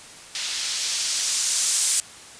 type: noise with low-pass filter sweep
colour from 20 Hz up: violet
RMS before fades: -24 dBFS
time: 0.35-2 s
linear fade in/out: 0 ms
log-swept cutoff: 3900 to 8500 Hz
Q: 1.2
effects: white hiss -43 dBFS RMS until 2.39 s + resampled to 22050 Hz